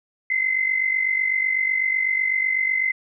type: tone pair together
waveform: sine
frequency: 2053 / 2101 Hz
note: C7 / C7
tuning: -33 / +7 cents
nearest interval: unison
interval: 40 cents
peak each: -20 / -25 dBFS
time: 0.3-2.92 s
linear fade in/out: 5 ms
effects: none